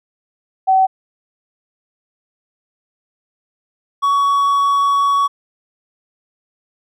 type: tone pair in turn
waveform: sine / triangle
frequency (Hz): 761 / 1123.6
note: F#5 / C#6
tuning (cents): +48 / +23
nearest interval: perfect fifth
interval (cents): 675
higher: second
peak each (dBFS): -9 / -10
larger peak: first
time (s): 0.67-0.87 / 4.02-5.28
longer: second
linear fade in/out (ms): 20
effects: none